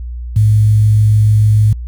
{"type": "tone with quantisation", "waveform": "sine", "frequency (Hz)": 106.7, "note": "G#2", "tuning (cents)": 47, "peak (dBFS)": -6, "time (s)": [0.36, 1.73], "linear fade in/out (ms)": 5, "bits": 6, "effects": ["added 60 Hz sine -21 dBFS peak until 1.87 s"]}